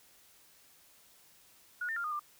sine tone with pitch steps, 1453 / 1804 / 1396 / 1228 / 1191 Hz, F#6 / A6 / F6 / D#6 / D6, -32 / +43 / -1 / -23 / +24 cents, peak -33 dBFS, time 1.81-2.195 s, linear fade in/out 5 ms, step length 77 ms, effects white hiss -62 dBFS RMS until 2.39 s

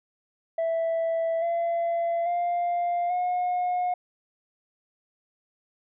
sine tone with pitch steps, 659.3 / 679 / 699.3 / 720.2 Hz, E5 / F5 / F5 / F#5, 0 / -49 / +2 / -47 cents, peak -21 dBFS, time 0.58-3.94 s, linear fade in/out 5 ms, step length 840 ms, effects tanh soft clip ceiling -22 dBFS

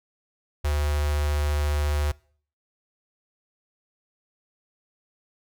square tone with notch filter, 73.8 Hz, D2, 9 cents sharp, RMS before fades -24 dBFS, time 0.64-2.12 s, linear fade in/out 10 ms, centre 220 Hz, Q 0.87, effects noise-tail reverb RT60 0.5 s tail -23 dB re dry

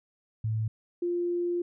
sine tone pair in turn, 110 / 349.2 Hz, A2 / F4, 0 / 0 cents, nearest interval octave + minor sixth, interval 2000 cents, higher second, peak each -26 dBFS, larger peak neither, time 0.44-0.68 / 1.02-1.62 s, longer second, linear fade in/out 5 ms, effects none

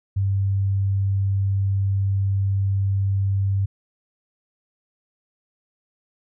sine tone, 98 Hz, G2, in tune, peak -18 dBFS, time 0.16-3.66 s, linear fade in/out 10 ms, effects none

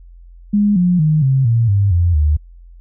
sine tone with pitch steps, 206 / 178.3 / 154.33 / 133.57 / 115.61 / 100.07 / 86.61 / 74.97 Hz, G#3 / F3 / D#3 / C3 / A#2 / G2 / F2 / D2, -14 / +36 / -14 / +36 / -14 / +36 / -14 / +36 cents, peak -10 dBFS, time 0.53-2.37 s, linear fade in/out 10 ms, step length 230 ms, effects added 43 Hz sine -37 dBFS peak until 2.8 s

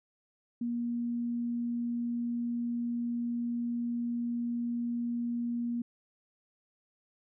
sine tone, 237.6 Hz, A#3, 33 cents sharp, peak -30 dBFS, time 0.61-5.82 s, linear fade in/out 5 ms, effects none

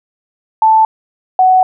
sine tone pair in turn, 880 / 745 Hz, A5 / F#5, 0 / +12 cents, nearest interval minor third, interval 288 cents, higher first, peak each -5 dBFS, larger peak neither, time 0.62-0.85 / 1.39-1.63 s, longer second, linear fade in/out 2 ms, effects none

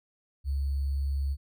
sine tone with sample-and-hold, 69.3 Hz, C#2, in tune, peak -26 dBFS, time 0.44-1.37 s, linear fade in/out 50 ms, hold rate 4410 Hz, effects none

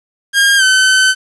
sawtooth tone with pitch glide, 1617 to 1526.2 Hz, G#6 to G6, -47 to -47 cents, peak -4 dBFS, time 0.33-1.15 s, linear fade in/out 50 ms, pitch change -100 cents, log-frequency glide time 0.57-0.63 s, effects resampled to 24000 Hz + 7-bit

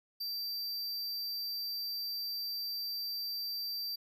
square tone, 4680 Hz, D8, 7 cents flat, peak -36 dBFS, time 0.2-3.96 s, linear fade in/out 10 ms, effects none

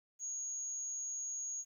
sine tone, 6645 Hz, G#8, in tune, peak -38 dBFS, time 0.19-1.65 s, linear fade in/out 50 ms, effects 12-bit

